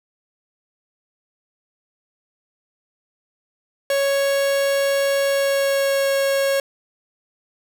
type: tone with pitch glide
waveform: 45% pulse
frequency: 554.4 to 549.3 Hz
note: C#5 to C#5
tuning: 0 to -16 cents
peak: -17 dBFS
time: 3.9-6.6 s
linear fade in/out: 2 ms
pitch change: -16 cents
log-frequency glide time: 5.25-6.11 s
effects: none

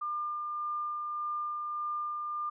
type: tone with tremolo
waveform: sine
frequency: 1200 Hz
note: D6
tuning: 37 cents sharp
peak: -31 dBFS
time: 0.01-2.5 s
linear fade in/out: 10 ms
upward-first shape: sine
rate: 1.7 Hz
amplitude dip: 25%
effects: none

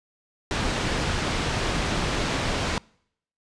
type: low-pass noise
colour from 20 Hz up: pink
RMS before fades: -26 dBFS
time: 0.51-2.78 s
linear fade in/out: 0 ms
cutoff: 5100 Hz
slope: 12 dB/octave
effects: noise-tail reverb RT60 0.7 s tail -26 dB re dry + resampled to 22050 Hz

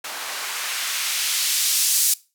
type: noise with band-pass filter sweep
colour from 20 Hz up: blue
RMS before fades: -23 dBFS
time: 0.04-2.14 s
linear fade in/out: 5 ms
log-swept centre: 730 to 7400 Hz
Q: 0.76
effects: noise-tail reverb RT60 0.3 s tail -21 dB re dry

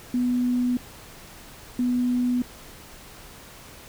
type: tone pair in turn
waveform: sine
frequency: 246.9 / 246.9 Hz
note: B3 / B3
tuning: 0 / 0 cents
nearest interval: unison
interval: 0 cents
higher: neither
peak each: -20 dBFS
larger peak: neither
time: 0.14-0.77 / 1.79-2.42 s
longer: neither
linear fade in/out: 2 ms
effects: pink hiss -45 dBFS RMS until 3.88 s

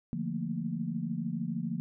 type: chord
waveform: sine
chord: Bb major seventh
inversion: first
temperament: equal with one note detuned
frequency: 146.83 / 173.31 / 220 / 233.1 Hz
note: D3 / F3 / A3 / Bb3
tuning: 0 / -13 / 0 / 0 cents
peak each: -39 / -35 / -38 / -36 dBFS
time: 0.13-1.8 s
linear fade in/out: 0 ms
effects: none

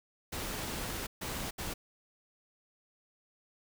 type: noise bursts at uneven times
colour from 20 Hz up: pink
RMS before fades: -38 dBFS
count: 3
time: 0.32-1.07 / 1.21-1.51 / 1.58-1.74 s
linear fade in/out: 10 ms
effects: none

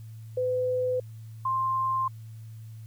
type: tone pair in turn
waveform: sine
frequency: 505 / 1051.7 Hz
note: B4 / C6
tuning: +39 / +9 cents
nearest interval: octave + minor second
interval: 1270 cents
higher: second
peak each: -24 / -24 dBFS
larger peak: neither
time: 0.37-1 / 1.45-2.08 s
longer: neither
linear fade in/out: 5 ms
effects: added 111 Hz sine -40 dBFS peak until 2.86 s + white hiss -63 dBFS RMS until 2.86 s

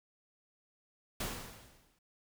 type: noise with exponential decay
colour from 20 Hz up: pink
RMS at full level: -35 dBFS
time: 1.2-1.99 s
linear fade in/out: 5 ms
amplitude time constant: 170 ms
effects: none

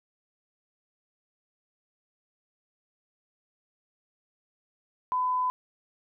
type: tone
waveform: sine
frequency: 1006 Hz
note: B5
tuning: 32 cents sharp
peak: -24 dBFS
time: 5.12-5.5 s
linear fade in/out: 0 ms
effects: none

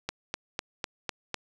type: click train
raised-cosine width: 0.2 ms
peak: -13 dBFS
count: 6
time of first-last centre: 0.09-1.343 s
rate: 3.99 Hz
effects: none

